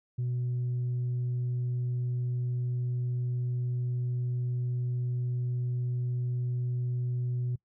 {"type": "tone", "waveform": "sine", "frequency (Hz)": 123.47, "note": "B2", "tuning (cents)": 0, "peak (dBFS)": -26, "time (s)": [0.18, 7.56], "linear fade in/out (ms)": 10, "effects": ["noise-tail reverb RT60 0.1 s tail -24 dB re dry", "tanh soft clip ceiling -26 dBFS"]}